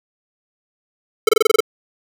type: tone bursts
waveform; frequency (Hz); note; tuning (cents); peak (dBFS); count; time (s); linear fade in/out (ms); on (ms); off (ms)
square; 440; A4; 0; -9; 8; 1.27-1.605; 5; 20; 25
effects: none